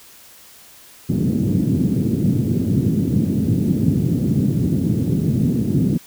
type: band-pass noise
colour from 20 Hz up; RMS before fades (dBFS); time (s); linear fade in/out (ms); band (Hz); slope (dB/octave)
pink; -18; 1.09-5.98; 10; 110 to 290; 24
effects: white hiss -45 dBFS RMS until 6.06 s